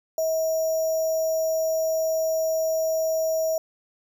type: tone with sample-and-hold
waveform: sine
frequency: 641 Hz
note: E5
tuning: 49 cents flat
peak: -21 dBFS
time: 0.18-3.58 s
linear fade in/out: 2 ms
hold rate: 6300 Hz
effects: none